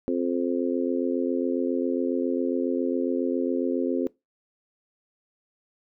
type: harmonic tone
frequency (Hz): 87.31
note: F2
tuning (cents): 0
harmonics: 3 / 4 / 5 / 6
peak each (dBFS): -26 / -28 / -30 / -32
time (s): 0.08-4.07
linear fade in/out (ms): 0
effects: noise-tail reverb RT60 0.2 s tail -21 dB re dry